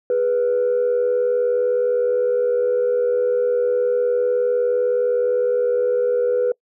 sine tone pair together, 411.1 / 490.8 Hz, G#4 / B4, -18 / -11 cents, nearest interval minor third, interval 307 cents, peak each -23 / -15 dBFS, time 0.1-6.52 s, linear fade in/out 2 ms, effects noise-tail reverb RT60 0.1 s tail -26 dB re dry + tanh soft clip ceiling -12 dBFS

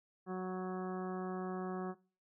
harmonic tone with a mistuned harmonic, 185 Hz, F#3, in tune, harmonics 1 / 2 / 3 / 4 / 5 / 6 / 7 / 8 / 9, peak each -40 / -41 / -52 / -46 / -57 / -49 / -53 / -62 / -56 dBFS, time 0.26-1.95 s, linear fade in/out 50 ms, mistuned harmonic 5, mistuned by +18 cents, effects noise-tail reverb RT60 0.4 s tail -22 dB re dry

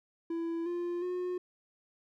triangle tone with pitch steps, 333.3 / 348.7 / 360.7 Hz, E4 / F4 / F#4, +19 / -3 / -44 cents, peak -30 dBFS, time 0.3-1.38 s, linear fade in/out 5 ms, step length 360 ms, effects none

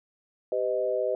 sine chord, G augmented, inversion none, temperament equal with one note detuned, 392 / 506.3 / 622.3 Hz, G4 / B4 / D#5, 0 / +43 / 0 cents, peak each -31 / -28 / -28 dBFS, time 0.52-1.15 s, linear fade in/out 2 ms, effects none

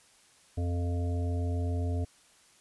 harmonic tone, 87.31 Hz, F2, in tune, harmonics 1 / 3 / 5 / 7 / 8, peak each -28 / -38 / -42 / -45 / -46 dBFS, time 0.57-2.05 s, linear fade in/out 10 ms, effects white hiss -61 dBFS RMS until 2.6 s + resampled to 24000 Hz

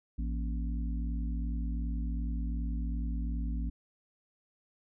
harmonic tone with a mistuned harmonic, 56 Hz, A1, 31 cents sharp, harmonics 1 / 3 / 4 / 5, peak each -31 / -42 / -42 / -45 dBFS, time 0.18-3.7 s, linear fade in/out 10 ms, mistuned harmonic 4, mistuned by +100 cents, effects none

